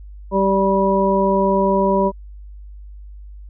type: harmonic tone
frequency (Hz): 194.6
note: G3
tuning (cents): -12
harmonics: 1 / 2 / 3 / 5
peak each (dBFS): -19 / -19 / -19 / -19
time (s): 0.31-2.12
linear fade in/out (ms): 50
effects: added 50 Hz sine -34 dBFS peak until 3.49 s